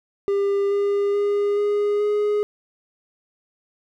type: tone with pitch steps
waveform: triangle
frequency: 399.5 / 403.7 / 407.9 / 412.2 / 416.5 Hz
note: G4 / G#4 / G#4 / G#4 / G#4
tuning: +33 / -49 / -31 / -13 / +5 cents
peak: -16 dBFS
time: 0.28-2.43 s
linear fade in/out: 0 ms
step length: 430 ms
effects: none